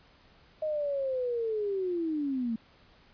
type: linear sweep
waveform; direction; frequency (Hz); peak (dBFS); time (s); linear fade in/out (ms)
sine; down; 627 to 220; -28; 0.62-2.56; 5
effects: pink hiss -60 dBFS RMS until 3.13 s + resampled to 11025 Hz